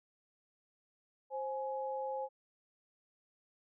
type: tone pair together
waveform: sine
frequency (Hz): 528 / 838.8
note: C5 / G#5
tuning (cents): +16 / +17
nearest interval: minor sixth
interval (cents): 801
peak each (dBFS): -38 / -39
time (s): 1.3-2.29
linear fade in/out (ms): 50
effects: none